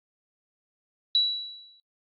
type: tone with exponential decay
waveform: sine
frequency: 3923 Hz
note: B7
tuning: 12 cents flat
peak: -17 dBFS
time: 1.15-1.8 s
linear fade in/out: 1 ms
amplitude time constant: 140 ms
effects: noise-tail reverb RT60 0.2 s tail -26 dB re dry + AAC 48 kbps